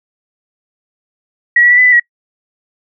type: tone with pitch steps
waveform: sine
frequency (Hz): 1917 / 1937 / 1959 / 2002 / 1989 / 1914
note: A#6 / B6 / B6 / B6 / B6 / A#6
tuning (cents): +48 / -34 / -15 / +23 / +12 / +45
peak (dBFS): -5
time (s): 1.56-1.998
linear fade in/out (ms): 5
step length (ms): 73
effects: noise-tail reverb RT60 0.1 s tail -26 dB re dry